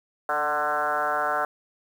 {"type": "tone with frequency modulation", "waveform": "sine", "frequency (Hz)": 1046.5, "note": "C6", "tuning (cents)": 0, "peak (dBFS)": -22, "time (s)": [0.29, 1.45], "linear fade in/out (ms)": 2, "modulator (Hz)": 151, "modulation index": 3.3, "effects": ["8-bit"]}